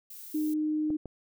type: noise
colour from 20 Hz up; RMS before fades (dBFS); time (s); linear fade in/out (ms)
violet; -45; 0.1-0.54; 5
type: tone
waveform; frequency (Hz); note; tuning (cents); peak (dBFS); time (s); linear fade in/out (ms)
sine; 306.5; D#4; -26; -26; 0.34-0.97; 10
type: clicks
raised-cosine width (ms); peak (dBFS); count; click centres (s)
2; -26; 2; 0.904 / 1.057
effects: none